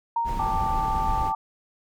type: tone with exponential decay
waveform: sine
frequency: 929 Hz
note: A#5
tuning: 6 cents flat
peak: -20 dBFS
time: 0.16-0.95 s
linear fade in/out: 5 ms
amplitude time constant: 170 ms
type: noise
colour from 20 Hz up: brown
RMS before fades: -29 dBFS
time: 0.24-1.33 s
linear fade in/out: 50 ms
type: chord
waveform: sine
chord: G suspended second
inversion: none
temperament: just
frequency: 784 / 882 / 1176 Hz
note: G5 / A5 / D6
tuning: 0 / +4 / +2 cents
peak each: -30 / -25 / -30 dBFS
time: 0.39-1.35 s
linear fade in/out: 5 ms
effects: none